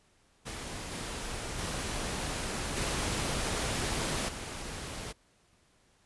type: noise with level steps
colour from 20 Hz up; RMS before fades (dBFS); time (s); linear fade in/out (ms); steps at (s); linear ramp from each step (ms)
pink; -40 / -38 / -35 / -32 / -40; 0.45-5.13; 20; 0.91 / 1.58 / 2.76 / 4.28; 10
effects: pink hiss -67 dBFS RMS until 6.05 s + resampled to 24000 Hz